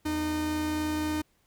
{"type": "tone pair together", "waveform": "45% pulse", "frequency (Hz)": [82.41, 305.8], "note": ["E2", "D#4"], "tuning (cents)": [0, -30], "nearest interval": "octave + major seventh", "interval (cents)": 2270, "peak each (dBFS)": [-37, -28], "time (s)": [0.05, 1.22], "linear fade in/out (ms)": 10, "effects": ["pink hiss -69 dBFS RMS until 1.46 s"]}